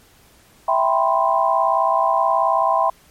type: chord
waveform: sine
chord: C major seventh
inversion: first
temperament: equal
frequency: 659.3 / 784 / 987.8 / 1046.5 Hz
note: E5 / G5 / B5 / C6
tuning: 0 / 0 / 0 / 0 cents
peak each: -20 dBFS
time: 0.68-2.9 s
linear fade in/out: 5 ms
effects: pink hiss -52 dBFS RMS until 3.1 s + MP3 64 kbps